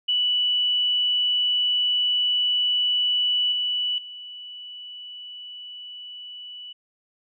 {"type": "tone with level steps", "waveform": "sine", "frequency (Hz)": 2960, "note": "F#7", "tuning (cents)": 0, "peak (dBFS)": [-19, -22, -36], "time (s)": [0.08, 6.73], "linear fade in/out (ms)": 10, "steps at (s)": [3.52, 3.98], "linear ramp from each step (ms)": 2, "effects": []}